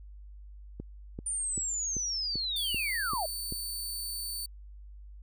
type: click train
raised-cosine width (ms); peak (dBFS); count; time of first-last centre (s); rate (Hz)
3; -25; 8; 0.8-3.524; 2.57
type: linear sweep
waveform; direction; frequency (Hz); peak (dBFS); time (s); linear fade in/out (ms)
sine; down; 9230 to 588; -30; 1.26-3.26; 5
type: tone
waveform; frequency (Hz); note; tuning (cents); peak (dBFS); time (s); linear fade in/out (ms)
15% pulse; 4530; C#8; +37; -28; 2.56-4.46; 5
effects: added 50 Hz sine -45 dBFS peak until 5.22 s